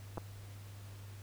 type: clicks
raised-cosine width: 1 ms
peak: -27 / -25 dBFS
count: 2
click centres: 0.174 / 0.18 s
effects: added 100 Hz sine -47 dBFS peak until 1.22 s + pink hiss -58 dBFS RMS until 1.22 s